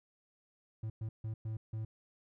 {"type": "tone bursts at uneven times", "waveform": "triangle", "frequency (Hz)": 110, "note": "A2", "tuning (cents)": 0, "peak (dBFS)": -34, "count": 5, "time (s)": [[0.83, 0.9], [1.01, 1.09], [1.24, 1.34], [1.45, 1.57], [1.73, 1.85]], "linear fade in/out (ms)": 5, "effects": []}